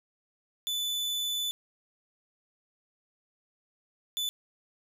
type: tone bursts at uneven times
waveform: 40% pulse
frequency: 3493 Hz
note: A7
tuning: 13 cents flat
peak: -28 dBFS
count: 2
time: 0.67-1.51 / 4.17-4.29 s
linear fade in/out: 0 ms
effects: none